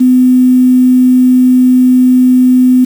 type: tone with quantisation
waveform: sine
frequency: 253.2 Hz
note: B3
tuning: 43 cents sharp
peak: -3 dBFS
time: 0-2.85 s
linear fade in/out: 10 ms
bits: 5
effects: none